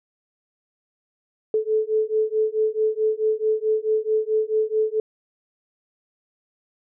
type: beating tone pair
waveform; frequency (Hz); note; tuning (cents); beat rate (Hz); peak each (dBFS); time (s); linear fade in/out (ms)
sine; 432.4 / 437; A4 / A4; -30 / -12; 4.6; -22; 1.54-5; 2
effects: none